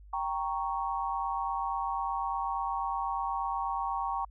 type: chord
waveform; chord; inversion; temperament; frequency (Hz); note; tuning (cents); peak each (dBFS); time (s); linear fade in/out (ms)
sine; G diminished; none; equal; 784 / 932.3 / 1108.7; G5 / Bb5 / Db6; 0 / 0 / 0; -34; 0.13-4.25; 5
effects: added 50 Hz sine -49 dBFS peak until 4.3 s